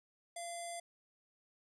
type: tone with low-pass filter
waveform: square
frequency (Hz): 685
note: F5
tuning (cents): -34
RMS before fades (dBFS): -44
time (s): 0.36-0.8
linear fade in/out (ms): 5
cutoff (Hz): 8800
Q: 5.8
effects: none